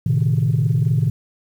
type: chord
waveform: sine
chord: A diminished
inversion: none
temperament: equal with one note detuned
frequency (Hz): 112.31 / 130.81 / 155.56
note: A2 / C3 / Eb3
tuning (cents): +36 / 0 / 0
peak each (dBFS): -18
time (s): 0.06-1.1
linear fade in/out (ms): 5
effects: tanh soft clip ceiling -9 dBFS + 8-bit